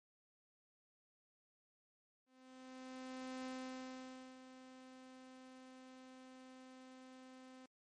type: tone with ADSR envelope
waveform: sawtooth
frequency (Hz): 258.4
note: C4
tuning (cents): -21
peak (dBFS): -40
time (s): 2.26-7.66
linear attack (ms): 1200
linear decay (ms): 900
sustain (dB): -12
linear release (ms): 4
effects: low-pass 8000 Hz 12 dB/octave + MP3 48 kbps

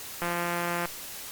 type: click train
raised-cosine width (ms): 0.5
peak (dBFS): -15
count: 111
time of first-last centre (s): 0.22-0.856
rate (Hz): 173
effects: white hiss -40 dBFS RMS until 1.31 s + Opus 48 kbps

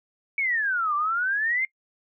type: exponential two-way sweep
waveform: sine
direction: down then up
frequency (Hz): 2277 to 1157 to 2134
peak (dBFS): -22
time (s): 0.38-1.65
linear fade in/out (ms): 2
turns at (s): 0.95
effects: noise-tail reverb RT60 0.1 s tail -22 dB re dry

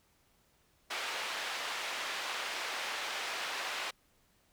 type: band-pass noise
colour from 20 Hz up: white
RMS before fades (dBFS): -38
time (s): 0.9-3.91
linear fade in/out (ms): 10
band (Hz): 580 to 3100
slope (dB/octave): 12
effects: pink hiss -70 dBFS RMS until 4.52 s

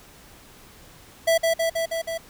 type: tone with echo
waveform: square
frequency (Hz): 659.3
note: E5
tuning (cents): 0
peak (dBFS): -17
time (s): 1.27-1.38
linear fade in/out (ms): 10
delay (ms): 160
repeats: 5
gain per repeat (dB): -2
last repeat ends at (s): 2.18
effects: pink hiss -49 dBFS RMS until 2.29 s

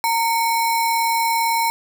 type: tone with sample-and-hold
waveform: sine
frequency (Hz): 919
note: A#5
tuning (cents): -25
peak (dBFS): -16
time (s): 0.04-1.7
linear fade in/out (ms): 0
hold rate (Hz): 3150
effects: none

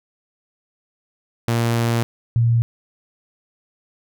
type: tone pair in turn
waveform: sawtooth / sine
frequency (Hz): 116.8 / 116.8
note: A#2 / A#2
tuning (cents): +4 / +4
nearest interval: unison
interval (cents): 0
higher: neither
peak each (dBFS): -13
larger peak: neither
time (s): 1.48-2.03 / 2.36-2.62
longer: first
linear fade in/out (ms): 0
effects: none

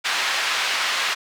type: band-pass noise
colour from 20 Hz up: pink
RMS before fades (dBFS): -23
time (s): 0.04-1.15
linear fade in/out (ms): 20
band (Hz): 1400 to 4200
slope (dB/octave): 12
effects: none

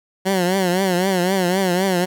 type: tone with vibrato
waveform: 15% pulse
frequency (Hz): 185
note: F#3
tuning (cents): 0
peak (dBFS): -10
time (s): 0.25-2.06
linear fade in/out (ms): 20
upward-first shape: triangle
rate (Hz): 3.9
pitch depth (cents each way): 120
effects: none

